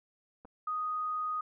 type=clicks; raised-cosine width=1 ms; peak=-38 dBFS; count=2; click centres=0.449 / 0.453 s
type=tone; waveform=sine; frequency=1244.5 Hz; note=D#6; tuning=in tune; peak=-31 dBFS; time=0.67-1.41 s; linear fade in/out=5 ms
effects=none